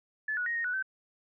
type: tone with pitch steps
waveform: sine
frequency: 1730 / 1464 / 1873 / 1858 / 1476 / 1540 Hz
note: A6 / F#6 / A#6 / A#6 / F#6 / G6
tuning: -30 / -19 / +8 / -6 / -5 / -31 cents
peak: -29 dBFS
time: 0.28-0.826 s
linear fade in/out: 5 ms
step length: 91 ms
effects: none